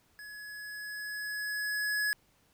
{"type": "tone with level ramp", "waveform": "square", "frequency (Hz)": 1689, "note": "G#6", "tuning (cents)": 29, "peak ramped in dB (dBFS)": [-45, -28], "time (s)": [0.19, 2.13], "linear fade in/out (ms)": 0, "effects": ["pink hiss -68 dBFS RMS until 2.53 s"]}